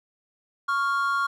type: tone pair together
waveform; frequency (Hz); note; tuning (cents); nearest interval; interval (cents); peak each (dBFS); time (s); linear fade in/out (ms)
triangle; 1108.7 / 1396.9; C#6 / F6; 0 / 0; major third; 400; -23; 0.68-1.27; 10
effects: none